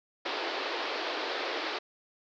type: band-pass noise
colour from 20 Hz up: pink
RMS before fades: -34 dBFS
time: 0.25-1.79 s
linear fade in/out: 10 ms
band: 320 to 4800 Hz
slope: 48 dB/octave
effects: none